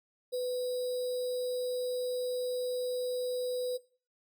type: tone with sample-and-hold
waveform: sine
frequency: 500 Hz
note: B4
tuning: 21 cents sharp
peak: -30 dBFS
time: 0.32-3.78 s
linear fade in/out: 20 ms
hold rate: 4410 Hz
effects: noise-tail reverb RT60 0.4 s tail -19 dB re dry